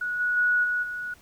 sine tone with level steps, 1463 Hz, F#6, 20 cents flat, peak -26 / -22 / -19 / -23 / -30 dBFS, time 0.01-1.14 s, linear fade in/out 5 ms, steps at 0.19 / 0.36 / 0.63 / 0.82 s, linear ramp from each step 20 ms, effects pink hiss -56 dBFS RMS until 1.21 s

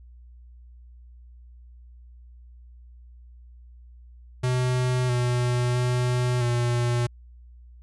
square tone with pitch steps, 126.2 / 122.9 / 124.1 / 120.5 Hz, B2 / B2 / B2 / B2, +38 / -8 / +9 / -42 cents, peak -22 dBFS, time 4.43-7.07 s, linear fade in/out 10 ms, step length 660 ms, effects added 60 Hz sine -45 dBFS peak until 7.82 s + resampled to 24000 Hz

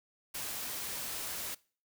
white noise, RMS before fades -39 dBFS, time 0.34-1.55 s, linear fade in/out 10 ms, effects noise-tail reverb RT60 0.4 s tail -22 dB re dry

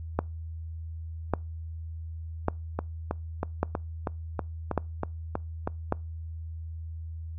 two click trains, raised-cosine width 1 ms, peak -10 / -14 dBFS, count 6 / 10, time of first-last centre 0.19-5.924 / 2.79-5.675 s, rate 0.872 / 3.12 Hz, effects noise-tail reverb RT60 0.3 s tail -26 dB re dry + added 81 Hz sine -35 dBFS peak until 7.38 s

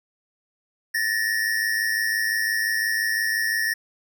square tone pair together, 1758.9 / 1864.7 Hz, A6 / A#6, -1 / 0 cents, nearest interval minor second, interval 101 cents, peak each -25 dBFS, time 0.94-3.74 s, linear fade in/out 10 ms, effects none

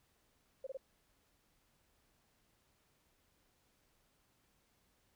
sine tone bursts, 533 Hz, C5, 32 cents sharp, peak -40 dBFS, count 3, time 0.64-0.772 s, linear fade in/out 5 ms, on 28 ms, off 24 ms, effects pink hiss -75 dBFS RMS until 5.15 s

